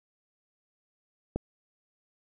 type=click; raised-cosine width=2 ms; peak=-16 dBFS; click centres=1.36 s; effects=none